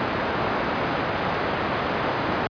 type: low-pass noise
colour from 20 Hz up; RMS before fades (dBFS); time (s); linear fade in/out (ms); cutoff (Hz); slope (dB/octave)
white; -25; 0-2.47; 0; 1200; 12
effects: high-pass 80 Hz 12 dB/octave + resampled to 11025 Hz